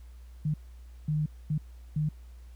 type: tone bursts at uneven times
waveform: sine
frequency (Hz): 152.2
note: D#3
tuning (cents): -38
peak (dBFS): -25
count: 4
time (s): 0.45-0.54 / 1.08-1.26 / 1.5-1.58 / 1.96-2.09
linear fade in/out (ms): 5
effects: added 60 Hz sine -45 dBFS peak until 2.55 s + pink hiss -65 dBFS RMS until 2.55 s